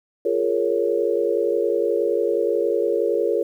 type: chord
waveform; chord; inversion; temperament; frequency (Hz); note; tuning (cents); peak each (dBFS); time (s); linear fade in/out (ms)
sine; Bb minor seventh; second; equal; 349.2 / 415.3 / 466.2 / 554.4; F4 / Ab4 / Bb4 / Db5; 0 / 0 / 0 / 0; -25 / -23 / -22 / -25; 0.25-3.43; 5
effects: 9-bit